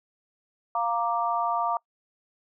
sine chord, Bb major, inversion second, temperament equal, 698.5 / 932.3 / 1174.7 Hz, F5 / Bb5 / D6, 0 / 0 / 0 cents, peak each -28 dBFS, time 0.75-1.77 s, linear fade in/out 2 ms, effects noise-tail reverb RT60 0.1 s tail -24 dB re dry

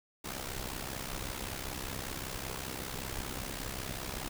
pink noise with amplitude modulation, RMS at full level -36 dBFS, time 0.24-4.29 s, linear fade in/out 10 ms, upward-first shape sine, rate 65.2 Hz, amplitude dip 75%, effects none

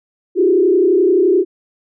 sine tone with frequency modulation, 370 Hz, F#4, in tune, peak -9 dBFS, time 0.35-1.45 s, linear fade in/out 50 ms, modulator 31.6 Hz, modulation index 1.2, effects none

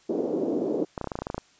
pink band-pass noise, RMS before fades -27 dBFS, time 0.09-0.85 s, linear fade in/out 10 ms, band 280 to 480 Hz, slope 24 dB/octave
clicks, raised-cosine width 1 ms, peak -16 dBFS, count 12, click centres 0.978 / 1.013 / 1.043 / 1.073 / 1.118 / 1.155 / 1.189 / 1.22 / 1.269 / 1.301 / 1.345 / 1.38 s
effects white hiss -59 dBFS RMS until 1.59 s + resampled to 16000 Hz

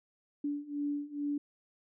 sine beating tone pair, 288.2 / 290.5 Hz, D4 / D4, -33 / -19 cents, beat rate 2.3 Hz, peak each -37 / -35 dBFS, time 0.44-1.38 s, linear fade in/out 5 ms, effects none

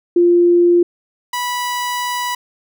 sine / sawtooth tone pair in turn, 348.2 / 982 Hz, F4 / B5, -5 / -10 cents, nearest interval octave + tritone, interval 1795 cents, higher second, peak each -8 / -15 dBFS, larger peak first, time 0.16-0.83 / 1.33-2.35 s, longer second, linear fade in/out 5 ms, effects none

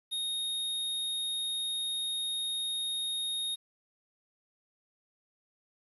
square tone, 3719 Hz, A#7, 5 cents flat, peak -32 dBFS, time 0.11-3.56 s, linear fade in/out 20 ms, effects resampled to 32000 Hz + 10-bit

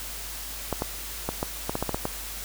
clicks, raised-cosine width 1 ms, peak -12 dBFS, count 10, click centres 0.727 / 0.821 / 1.29 / 1.429 / 1.695 / 1.754 / 1.826 / 1.893 / 1.945 / 2.054 s, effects added 50 Hz sine -41 dBFS peak until 2.44 s + white hiss -37 dBFS RMS until 2.44 s

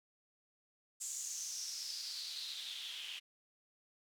white noise with band-pass filter sweep, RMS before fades -44 dBFS, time 1-3.2 s, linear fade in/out 20 ms, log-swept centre 7400 to 2900 Hz, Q 5.6, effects none

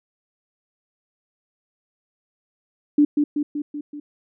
sine tone with echo, 293.7 Hz, D4, in tune, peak -11 dBFS, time 2.98-3.05 s, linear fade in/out 5 ms, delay 190 ms, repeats 5, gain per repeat -4 dB, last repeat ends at 4 s, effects none

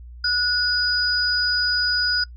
sine tone pair together, 1467 / 4940 Hz, F#6 / D#8, -15 / -13 cents, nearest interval octave + major sixth, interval 2102 cents, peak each -22 / -20 dBFS, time 0.24-2.24 s, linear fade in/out 5 ms, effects noise-tail reverb RT60 0.1 s tail -21 dB re dry + added 60 Hz sine -37 dBFS peak until 2.36 s

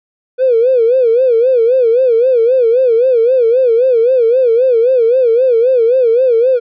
triangle tone with vibrato, 486.7 Hz, B4, 25 cents flat, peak -3 dBFS, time 0.38-6.6 s, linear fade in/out 50 ms, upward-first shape sine, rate 3.8 Hz, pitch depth 140 cents each way, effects tanh soft clip ceiling -5 dBFS + resampled to 11025 Hz

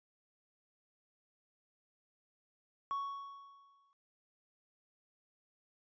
triangle tone with exponential decay, 1113 Hz, C#6, 7 cents sharp, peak -30 dBFS, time 2.91-3.93 s, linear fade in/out 0 ms, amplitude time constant 220 ms, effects tanh soft clip ceiling -29 dBFS + resampled to 16000 Hz

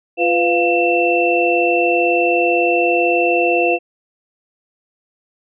sine tone cluster, 347.2 / 499.6 / 699 / 2681 Hz, F4 / B4 / F5 / E7, -10 / +20 / +1 / +29 cents, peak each -18 dBFS, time 0.17-3.79 s, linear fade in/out 50 ms, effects none

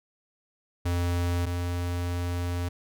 square tone pair in turn, 87.4 / 87.83 Hz, F2 / F2, +2 / +10 cents, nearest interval unison, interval 8 cents, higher second, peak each -25 / -28 dBFS, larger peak first, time 0.85-1.46 / 1.46-2.69 s, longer second, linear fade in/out 10 ms, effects none

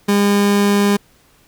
30% pulse tone, 202.7 Hz, G#3, 42 cents flat, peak -9 dBFS, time 0.08-0.97 s, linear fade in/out 10 ms, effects pink hiss -53 dBFS RMS until 1.47 s

